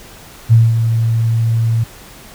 sine tone with ADSR envelope, 114.1 Hz, A#2, 37 cents flat, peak -3 dBFS, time 0.49-1.84 s, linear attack 33 ms, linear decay 200 ms, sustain -8 dB, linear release 8 ms, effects pink hiss -38 dBFS RMS until 2.34 s

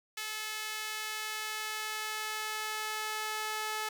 sawtooth tone with high-pass filter sweep, 431.6 Hz, A4, 33 cents flat, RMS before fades -37 dBFS, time 0.17-3.89 s, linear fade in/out 5 ms, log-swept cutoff 2000 to 1000 Hz, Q 0.89, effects none

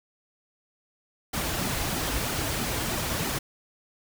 pink noise with flanger, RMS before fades -29 dBFS, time 1.33-3.39 s, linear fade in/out 10 ms, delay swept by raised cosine 1.8 to 5.4 ms, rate 3.1 Hz, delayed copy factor -0.55, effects none

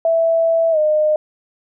sine tone with pitch glide, 659.3 to 611.6 Hz, E5 to D#5, 0 to -30 cents, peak -12 dBFS, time 0.05-1.16 s, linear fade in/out 2 ms, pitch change -130 cents, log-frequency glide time 0.71-0.78 s, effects none

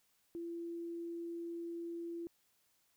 sine tone, 338.8 Hz, E4, 48 cents sharp, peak -40 dBFS, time 0.35-2.27 s, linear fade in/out 0 ms, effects white hiss -75 dBFS RMS until 2.96 s

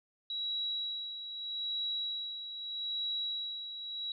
sine tone with tremolo, 3885 Hz, B7, 29 cents flat, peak -32 dBFS, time 0.3-4.12 s, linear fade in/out 2 ms, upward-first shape sine, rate 0.8 Hz, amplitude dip 60%, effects none

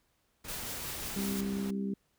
pink noise, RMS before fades -45 dBFS, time 0.44-1.71 s, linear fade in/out 10 ms
white noise with tremolo, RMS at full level -39 dBFS, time 0.48-1.41 s, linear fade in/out 5 ms, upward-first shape triangle, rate 5.5 Hz, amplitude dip 30%
harmonic tone, 66 Hz, C2, 16 cents sharp, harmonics 3 / 4 / 5 / 6, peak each -32 / -41 / -48 / -41 dBFS, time 1.16-1.94 s, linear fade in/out 5 ms
effects pink hiss -74 dBFS RMS until 2.18 s

